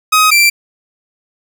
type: tone pair in turn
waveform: sawtooth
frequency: 1260 / 2351 Hz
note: D#6 / D7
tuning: +21 / +1 cents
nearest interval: major seventh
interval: 1080 cents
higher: second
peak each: -3 dBFS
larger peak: neither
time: 0.12-0.31 / 0.31-0.5 s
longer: neither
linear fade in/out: 10 ms
effects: none